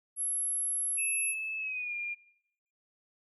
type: tone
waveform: sine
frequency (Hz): 11175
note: F9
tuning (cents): 0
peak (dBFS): -29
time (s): 0.16-1.35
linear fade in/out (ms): 50
type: tone with pitch glide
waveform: sine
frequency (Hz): 2610 to 2407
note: E7 to D7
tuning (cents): -18 to +42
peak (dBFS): -33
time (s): 0.97-2.15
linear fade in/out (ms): 20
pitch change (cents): -140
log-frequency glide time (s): 1.58-1.94
effects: noise-tail reverb RT60 0.8 s tail -20 dB re dry